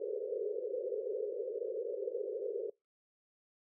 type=band-pass noise; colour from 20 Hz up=pink; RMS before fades=-38 dBFS; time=0-2.7 s; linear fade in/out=5 ms; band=390 to 530 Hz; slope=96 dB/octave; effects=noise-tail reverb RT60 0.2 s tail -24 dB re dry